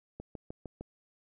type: click train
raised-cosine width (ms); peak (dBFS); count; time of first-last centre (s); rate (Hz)
2; -28; 5; 0.2-0.81; 6.56
effects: none